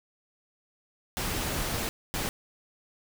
pink noise bursts at uneven times, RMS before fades -31 dBFS, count 2, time 1.17-1.89 / 2.14-2.29 s, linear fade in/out 0 ms, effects none

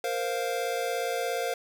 square chord, Bb suspended second, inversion none, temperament equal, 466.2 / 523.3 / 698.5 Hz, Bb4 / C5 / F5, 0 / 0 / 0 cents, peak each -33 dBFS, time 0.04-1.54 s, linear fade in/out 2 ms, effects none

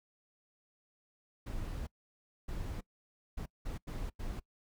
brown noise bursts at uneven times, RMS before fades -39 dBFS, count 6, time 1.46-1.87 / 2.48-2.81 / 3.37-3.46 / 3.65-3.78 / 3.87-4.1 / 4.19-4.4 s, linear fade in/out 10 ms, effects noise-tail reverb RT60 0.1 s tail -23 dB re dry

